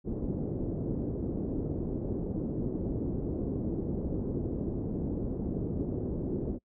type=low-pass noise; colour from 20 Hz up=white; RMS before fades=-33 dBFS; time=0.04-6.59 s; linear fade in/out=50 ms; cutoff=380 Hz; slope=24 dB/octave; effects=noise-tail reverb RT60 0.1 s tail -24 dB re dry